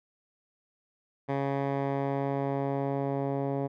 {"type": "tone with low-pass filter sweep", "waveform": "10% pulse", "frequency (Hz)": 138.59, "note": "C#3", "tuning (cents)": 0, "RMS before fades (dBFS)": -30, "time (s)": [1.28, 3.68], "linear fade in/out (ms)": 20, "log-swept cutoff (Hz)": [1600, 680], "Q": 0.8, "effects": []}